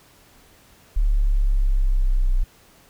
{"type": "exponential sweep", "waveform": "sine", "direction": "down", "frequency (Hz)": [36.4, 30.93], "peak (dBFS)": -15, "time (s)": [0.96, 2.44], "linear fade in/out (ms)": 10, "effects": ["pink hiss -53 dBFS RMS until 2.89 s"]}